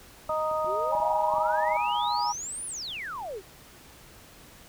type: harmonic tone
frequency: 311.1 Hz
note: D#4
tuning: in tune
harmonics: 2 / 3 / 4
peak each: -28 / -32 / -30 dBFS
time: 0.29-1.77 s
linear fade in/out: 5 ms
type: clicks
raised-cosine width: 3 ms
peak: -34 dBFS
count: 7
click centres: 0.296 / 0.514 / 0.646 / 0.951 / 1.002 / 1.338 / 1.384 s
type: exponential two-way sweep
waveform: sine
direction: up then down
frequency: 346.7 to 10170 to 346.7 Hz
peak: -33 dBFS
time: 0.65-3.42 s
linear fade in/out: 50 ms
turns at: 2.66 s
type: chord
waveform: sine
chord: Ab suspended second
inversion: none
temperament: equal with one note detuned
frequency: 830.6 / 956.3 / 1244.5 Hz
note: Ab5 / Bb5 / Eb6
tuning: 0 / +44 / 0 cents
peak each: -29 / -27 / -33 dBFS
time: 0.91-2.33 s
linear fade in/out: 20 ms
effects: pink hiss -51 dBFS RMS until 4.68 s